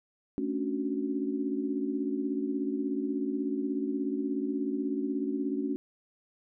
sine chord, D major seventh, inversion second, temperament equal, 220 / 277.2 / 293.7 / 370 Hz, A3 / C#4 / D4 / F#4, 0 / 0 / 0 / 0 cents, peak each -36 / -31 / -36 / -36 dBFS, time 0.38-5.76 s, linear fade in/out 0 ms, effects none

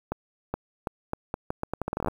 accelerating click train, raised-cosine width 1 ms, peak -14 dBFS, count 18, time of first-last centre 0.12-2.084 s, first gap 420 ms, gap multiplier 0.79, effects 8-bit

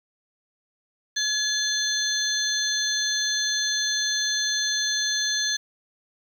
sine tone cluster, 1699 / 3478 / 4210 / 6210 Hz, G#6 / A7 / C8 / G8, +39 / -21 / +10 / -17 cents, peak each -28 dBFS, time 1.16-5.57 s, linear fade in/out 10 ms, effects 8-bit

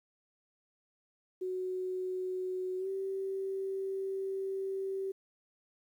sine tone with pitch glide, 370 to 386.2 Hz, F#4 to G4, 0 to -26 cents, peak -33 dBFS, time 1.41-5.12 s, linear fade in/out 10 ms, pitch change +74 cents, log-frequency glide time 2.78-2.88 s, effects 11-bit

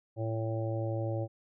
harmonic tone, 112 Hz, A2, 31 cents sharp, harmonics 1 / 3 / 4 / 5 / 6 / 7, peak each -32 / -38 / -46 / -37 / -49 / -45 dBFS, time 0.16-1.28 s, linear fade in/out 50 ms, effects none

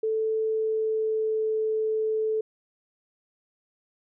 sine tone with pitch glide, 439.7 to 436.7 Hz, A4 to A4, -1 to -13 cents, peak -23 dBFS, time 0.03-2.41 s, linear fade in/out 5 ms, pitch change -12 cents, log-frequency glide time 0.4-1.52 s, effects none

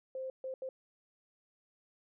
sine tone bursts at uneven times, 523.3 Hz, C5, in tune, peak -37 dBFS, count 3, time 0.15-0.3 / 0.44-0.54 / 0.62-0.69 s, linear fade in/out 2 ms, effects none

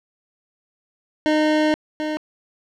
25% pulse tone pair in turn, 306.9 / 306.9 Hz, D#4 / D#4, -24 / -24 cents, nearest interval unison, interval 0 cents, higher neither, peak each -12 / -19 dBFS, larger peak first, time 1.26-1.74 / 2-2.17 s, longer first, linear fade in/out 0 ms, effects low-pass 4000 Hz 12 dB/octave + 9-bit

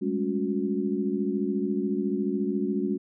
sine tone cluster, 198.7 / 212.8 / 279.7 / 364.2 Hz, G3 / G#3 / C#4 / F#4, +24 / +42 / +16 / -27 cents, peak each -30 dBFS, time 0.01-2.98 s, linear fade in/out 20 ms, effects none

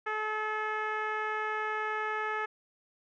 10% pulse tone with low-pass filter, 430.3 Hz, A4, 39 cents flat, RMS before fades -33 dBFS, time 0.06-2.46 s, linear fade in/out 10 ms, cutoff 1700 Hz, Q 1.7, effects none

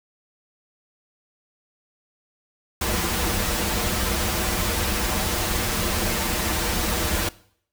pink noise with comb filter, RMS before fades -24 dBFS, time 2.81-7.29 s, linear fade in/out 5 ms, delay 7.3 ms, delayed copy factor -0.9, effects noise-tail reverb RT60 0.6 s tail -20 dB re dry

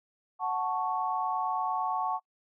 sine chord, F# minor, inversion none, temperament equal, 740 / 880 / 1108.7 Hz, F#5 / A5 / C#6, 0 / 0 / 0 cents, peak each -32 dBFS, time 0.39-2.2 s, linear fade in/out 50 ms, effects noise-tail reverb RT60 0.1 s tail -26 dB re dry

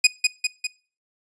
20% pulse tone with echo, 2489 Hz, D#7, in tune, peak -6 dBFS, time 0.04-0.07 s, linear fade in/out 5 ms, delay 200 ms, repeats 3, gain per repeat -4 dB, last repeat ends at 0.67 s, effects noise-tail reverb RT60 0.4 s tail -23 dB re dry + resampled to 22050 Hz

